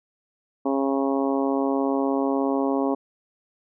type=harmonic tone; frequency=136.8 Hz; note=C#3; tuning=23 cents flat; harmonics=2 / 3 / 4 / 5 / 6 / 7 / 8; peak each=-23 / -27 / -29 / -31 / -33 / -34 / -35 dBFS; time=0.65-2.95 s; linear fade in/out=10 ms; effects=none